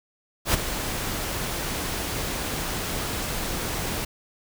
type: noise with ADSR envelope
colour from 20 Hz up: pink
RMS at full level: -19 dBFS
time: 0.45-4.05 s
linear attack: 88 ms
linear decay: 15 ms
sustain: -10 dB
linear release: 6 ms
effects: none